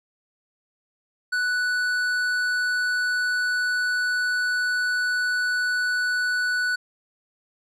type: tone with tanh clipping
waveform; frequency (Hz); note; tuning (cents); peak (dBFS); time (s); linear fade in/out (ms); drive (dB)
sine; 1483; F#6; +4; -23; 1.32-6.76; 10; 11
effects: none